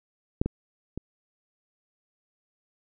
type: clicks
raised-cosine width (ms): 3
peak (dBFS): -9 / -14 / -20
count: 3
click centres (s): 0.415 / 0.46 / 0.976
effects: none

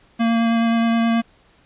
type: tone with vibrato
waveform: square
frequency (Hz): 229.9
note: A#3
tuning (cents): -24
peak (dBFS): -16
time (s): 0.19-1.22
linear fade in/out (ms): 20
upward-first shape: sine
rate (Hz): 9.4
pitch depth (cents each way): 10
effects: pink hiss -55 dBFS RMS until 1.65 s + resampled to 8000 Hz

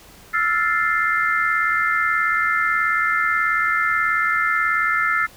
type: chord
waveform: sine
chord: F major seventh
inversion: third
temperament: equal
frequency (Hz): 1318.5 / 1396.9 / 1760 / 2093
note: E6 / F6 / A6 / C7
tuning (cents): 0 / 0 / 0 / 0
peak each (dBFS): -22 / -23 / -22 / -23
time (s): 0.33-5.27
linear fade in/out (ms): 20
effects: pink hiss -46 dBFS RMS until 5.36 s

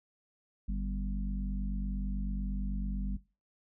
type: harmonic tone with a mistuned harmonic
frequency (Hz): 49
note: G1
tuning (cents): 0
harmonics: 1 / 3 / 4 / 5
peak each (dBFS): -31 / -46 / -39 / -46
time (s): 0.68-3.17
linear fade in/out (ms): 10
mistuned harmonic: 3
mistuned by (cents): +22
effects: noise-tail reverb RT60 0.3 s tail -19 dB re dry

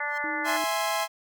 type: harmonic tone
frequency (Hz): 292.3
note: D4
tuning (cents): -8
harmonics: 2 / 3 / 4 / 5 / 6 / 7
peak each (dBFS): -39 / -34 / -38 / -34 / -33 / -33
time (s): 0-0.57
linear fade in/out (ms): 5
type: tone with exponential growth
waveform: 10% pulse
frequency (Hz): 1058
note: C6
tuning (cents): +19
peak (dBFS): -34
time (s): 0.03-0.18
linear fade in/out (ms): 5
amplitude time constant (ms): 31
type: tone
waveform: sine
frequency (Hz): 311.1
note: D#4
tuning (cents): 0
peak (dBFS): -35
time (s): 0.24-0.64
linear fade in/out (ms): 0
type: chord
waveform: sawtooth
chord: E augmented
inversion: none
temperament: equal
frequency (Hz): 659.3 / 830.6 / 1046.5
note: E5 / G#5 / B#5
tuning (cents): 0 / 0 / 0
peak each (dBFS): -26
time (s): 0.44-1.08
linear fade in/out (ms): 50
effects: none

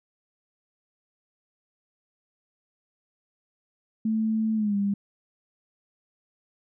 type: tone with pitch glide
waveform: sine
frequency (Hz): 220 to 200.6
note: A3 to G3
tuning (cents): 0 to +40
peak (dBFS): -22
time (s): 4.05-4.94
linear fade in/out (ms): 5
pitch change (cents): -160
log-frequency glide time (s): 4.55-4.76
effects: none

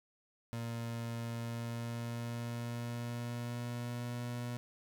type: tone with pitch glide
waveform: 30% pulse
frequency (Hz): 116.54 to 120.93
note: A#2 to B2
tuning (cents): 0 to -36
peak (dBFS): -35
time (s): 0.53-4.57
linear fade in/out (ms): 0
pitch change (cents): +64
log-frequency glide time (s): 1.29-4.24
effects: none

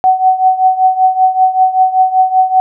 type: tone with tremolo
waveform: sine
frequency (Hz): 750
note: F#5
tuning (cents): +23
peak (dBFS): -3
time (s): 0.04-2.6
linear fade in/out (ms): 0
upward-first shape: triangle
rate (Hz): 5.2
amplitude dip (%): 85
effects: none

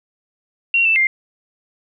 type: tone with pitch steps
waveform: sine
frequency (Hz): 2744 / 2655 / 2106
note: F7 / E7 / C7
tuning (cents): -31 / +12 / +11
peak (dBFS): -12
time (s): 0.74-1.07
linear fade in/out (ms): 2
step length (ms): 110
effects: none

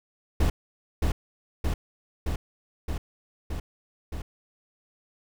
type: noise with echo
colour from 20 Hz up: brown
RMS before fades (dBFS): -21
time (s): 0.4-0.5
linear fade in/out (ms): 5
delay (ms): 620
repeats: 6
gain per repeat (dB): -2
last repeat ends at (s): 4.22
effects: none

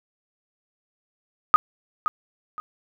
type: tone with echo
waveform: sine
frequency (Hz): 1244.5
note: D#6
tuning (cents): 0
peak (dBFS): -8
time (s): 1.54-1.56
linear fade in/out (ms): 0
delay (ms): 520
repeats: 2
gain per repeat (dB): -11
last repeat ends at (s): 2.6
effects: none

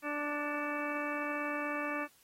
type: harmonic tone with a mistuned harmonic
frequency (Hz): 293.7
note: D4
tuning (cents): 0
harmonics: 1 / 2 / 3 / 4 / 5 / 6 / 8 / 9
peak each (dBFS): -39 / -40 / -45 / -40 / -45 / -41 / -44 / -45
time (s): 0.02-2.08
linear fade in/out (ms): 50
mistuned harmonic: 8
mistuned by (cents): -53
effects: white hiss -65 dBFS RMS until 2.23 s + AAC 48 kbps

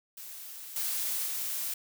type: noise with level steps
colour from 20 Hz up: blue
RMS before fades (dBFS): -44 / -32 / -34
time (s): 0.17-1.74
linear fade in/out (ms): 5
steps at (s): 0.76 / 1.26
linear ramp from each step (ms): 2
effects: none

